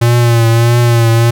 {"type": "tone with vibrato", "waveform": "square", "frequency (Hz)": 117.3, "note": "A#2", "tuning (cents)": 11, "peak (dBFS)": -7, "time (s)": [0.01, 1.31], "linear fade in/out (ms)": 10, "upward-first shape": "triangle", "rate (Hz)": 1.6, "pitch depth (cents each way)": 49, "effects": []}